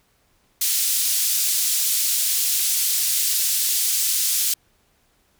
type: band-pass noise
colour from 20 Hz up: white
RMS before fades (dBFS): -21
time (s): 0.61-4.54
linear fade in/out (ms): 5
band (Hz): 4100 to 15000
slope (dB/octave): 12
effects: pink hiss -63 dBFS RMS until 5.39 s